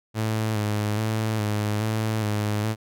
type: tone with vibrato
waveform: sawtooth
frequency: 107.4 Hz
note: A2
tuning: 41 cents flat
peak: -19 dBFS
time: 0.14-2.76 s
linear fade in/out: 50 ms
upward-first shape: square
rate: 1.2 Hz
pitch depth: 37 cents each way
effects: none